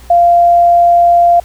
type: tone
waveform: sine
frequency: 693 Hz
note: F5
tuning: 14 cents flat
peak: -4 dBFS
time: 0.1-1.4 s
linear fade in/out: 5 ms
effects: added 60 Hz sine -34 dBFS peak until 1.44 s + pink hiss -41 dBFS RMS until 1.44 s